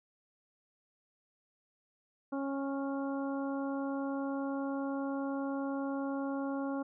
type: harmonic tone with a mistuned harmonic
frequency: 275 Hz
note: C#4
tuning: 14 cents flat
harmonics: 1 / 2 / 3 / 4 / 5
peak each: -34 / -40 / -44 / -46 / -48 dBFS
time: 2.32-6.83 s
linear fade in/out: 10 ms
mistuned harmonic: 5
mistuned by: +22 cents
effects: none